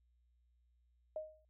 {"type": "tone with exponential decay", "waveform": "sine", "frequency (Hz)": 622.3, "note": "D#5", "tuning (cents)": 0, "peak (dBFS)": -36, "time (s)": [1.16, 1.45], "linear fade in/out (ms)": 2, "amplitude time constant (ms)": 63, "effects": ["added 60 Hz sine -70 dBFS peak until 1.49 s"]}